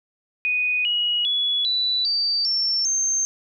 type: tone with pitch steps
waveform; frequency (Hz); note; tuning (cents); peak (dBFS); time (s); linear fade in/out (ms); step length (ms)
sine; 2484 / 2903 / 3393 / 3966 / 4635 / 5418 / 6332; D#7 / F#7 / G#7 / B7 / D8 / E8 / G8; -3 / -34 / +36 / +7 / -24 / +47 / +17; -19; 0.45-3.25; 0; 400
effects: none